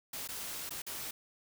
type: noise with dropouts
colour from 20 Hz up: white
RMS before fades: -41 dBFS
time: 0.13-1.11 s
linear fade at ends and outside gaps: 5 ms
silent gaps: 0.276-0.287 / 0.694-0.706 / 0.82-0.865 s
effects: none